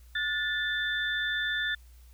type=tone cluster; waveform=sine; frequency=1445 / 1754 / 3540 Hz; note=F#6 / A6 / A7; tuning=-41 / -6 / +10 cents; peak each=-35 / -29 / -34 dBFS; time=0.15-1.75 s; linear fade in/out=5 ms; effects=added 60 Hz sine -50 dBFS peak until 2.13 s + white hiss -64 dBFS RMS until 2.13 s